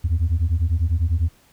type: beating tone pair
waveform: sine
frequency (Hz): 77.9 / 87.9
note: D#2 / F2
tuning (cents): +3 / +12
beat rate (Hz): 10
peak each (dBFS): -18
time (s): 0.04-1.29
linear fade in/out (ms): 10
effects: tanh soft clip ceiling -14 dBFS + pink hiss -56 dBFS RMS until 1.52 s